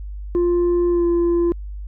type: tone with pitch glide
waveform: sine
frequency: 349.4 to 343.4 Hz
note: F4 to F4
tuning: +1 to -29 cents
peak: -12 dBFS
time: 0.35-1.52 s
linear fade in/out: 0 ms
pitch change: -30 cents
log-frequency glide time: 0.89-1.05 s
effects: tanh soft clip ceiling -14 dBFS + added 50 Hz sine -28 dBFS peak until 1.87 s